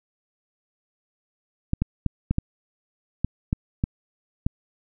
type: clicks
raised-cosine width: 5 ms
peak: -9 dBFS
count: 9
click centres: 1.734 / 1.82 / 2.063 / 2.31 / 2.384 / 3.246 / 3.529 / 3.839 / 4.465 s
effects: none